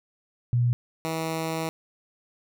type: tone pair in turn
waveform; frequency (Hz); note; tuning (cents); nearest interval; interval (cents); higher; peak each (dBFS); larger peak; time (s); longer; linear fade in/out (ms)
sine / 10% pulse; 121 / 161.52; B2 / E3; -35 / -35; perfect fourth; 500; second; -19; neither; 0.53-0.73 / 1.05-1.69; second; 0
effects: none